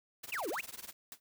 white noise with tremolo, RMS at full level -43 dBFS, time 0.23-0.93 s, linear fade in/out 10 ms, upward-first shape triangle, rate 20 Hz, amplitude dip 100%
triangle exponential two-way sweep, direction down then up, 2960 to 293.7 to 2960 Hz, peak -33 dBFS, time 0.32-0.61 s, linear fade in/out 5 ms, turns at 0.49 s
white noise with exponential decay, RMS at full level -42 dBFS, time 1.12-1.2 s, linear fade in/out 1 ms, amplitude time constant 17 ms
effects none

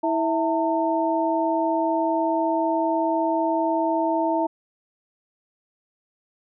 sine tone cluster, 325.3 / 656 / 900 Hz, E4 / E5 / A5, -23 / -9 / +39 cents, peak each -24 dBFS, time 0.03-4.47 s, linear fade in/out 10 ms, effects none

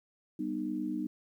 sine chord, G augmented, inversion none, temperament just, 196 / 245 / 306.2 Hz, G3 / B3 / D#4, 0 / -14 / -28 cents, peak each -39 / -37 / -34 dBFS, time 0.39-1.07 s, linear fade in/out 5 ms, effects 11-bit

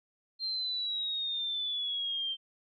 sine exponential sweep, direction down, 4186 to 3136 Hz, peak -31 dBFS, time 0.39-2.37 s, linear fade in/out 50 ms, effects none

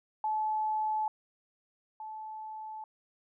sine tone pair in turn, 863 / 868.5 Hz, A5 / A5, -34 / -23 cents, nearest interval unison, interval 11 cents, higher second, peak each -28 / -39 dBFS, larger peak first, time 0.24-1.08 / 2-2.84 s, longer neither, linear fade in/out 2 ms, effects none

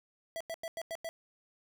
square tone bursts, 659.3 Hz, E5, in tune, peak -37 dBFS, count 6, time 0.36-1.09 s, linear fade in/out 0 ms, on 45 ms, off 92 ms, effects none

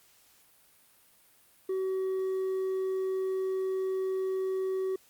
sine tone with hard clipping, 378.8 Hz, F#4, 41 cents sharp, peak -29 dBFS, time 1.69-4.96 s, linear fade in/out 5 ms, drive 2 dB, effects white hiss -62 dBFS RMS until 5.09 s + Opus 48 kbps

